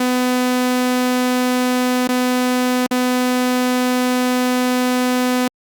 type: tone with dropouts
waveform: sawtooth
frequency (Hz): 250.8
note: B3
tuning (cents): +27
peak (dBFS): -11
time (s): 0-5.48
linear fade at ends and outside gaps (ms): 5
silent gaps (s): 2.075-2.088 / 2.866-2.91
effects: Opus 48 kbps